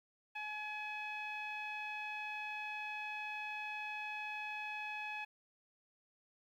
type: tone with low-pass filter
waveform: sawtooth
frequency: 847 Hz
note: G#5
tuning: 34 cents sharp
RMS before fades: -43 dBFS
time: 0.35-5.25 s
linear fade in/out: 10 ms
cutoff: 2600 Hz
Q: 4.6
effects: 12-bit